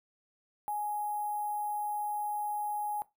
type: tone with sample-and-hold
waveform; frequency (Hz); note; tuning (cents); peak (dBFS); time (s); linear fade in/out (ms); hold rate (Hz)
sine; 834; G#5; +7; -31; 0.68-3.02; 0; 11025
effects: noise-tail reverb RT60 0.2 s tail -18 dB re dry